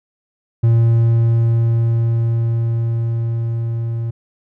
triangle tone with level ramp, 115.5 Hz, A#2, 16 cents flat, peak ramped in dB -7 to -17 dBFS, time 0.63-4.11 s, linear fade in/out 10 ms, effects none

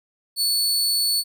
sawtooth tone, 4442 Hz, C#8, 3 cents sharp, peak -16 dBFS, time 0.36-1.24 s, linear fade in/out 50 ms, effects none

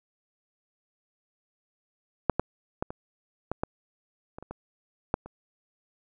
clicks, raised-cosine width 1 ms, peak -6 / -10 / -14 / -22 / -15 / -13 / -25 / -28 / -23 / -9 / -28 dBFS, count 11, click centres 2.297 / 2.396 / 2.825 / 2.905 / 3.516 / 3.635 / 4.385 / 4.426 / 4.51 / 5.141 / 5.26 s, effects none

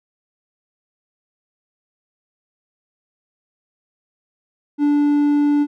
triangle tone, 291.4 Hz, D4, 13 cents flat, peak -11 dBFS, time 4.78-5.67 s, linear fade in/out 50 ms, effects none

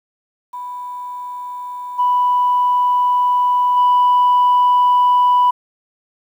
sine tone with level steps, 987.8 Hz, B5, in tune, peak -25 / -11 / -8 dBFS, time 0.53-5.51 s, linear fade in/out 10 ms, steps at 1.98 / 3.76 s, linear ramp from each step 20 ms, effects tanh soft clip ceiling -7 dBFS + 8-bit

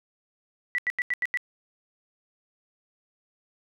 sine tone bursts, 1962 Hz, B6, 12 cents flat, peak -23 dBFS, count 6, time 0.75-1.373 s, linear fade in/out 0 ms, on 33 ms, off 85 ms, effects none

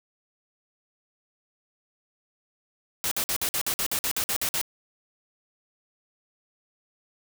white noise bursts, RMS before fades -27 dBFS, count 13, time 3.04-4.614 s, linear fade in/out 0 ms, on 74 ms, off 51 ms, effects none

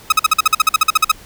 sawtooth tone bursts, 1273 Hz, D#6, 39 cents sharp, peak -4 dBFS, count 15, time 0.1-1.117 s, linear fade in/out 5 ms, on 23 ms, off 48 ms, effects pink hiss -41 dBFS RMS until 1.25 s

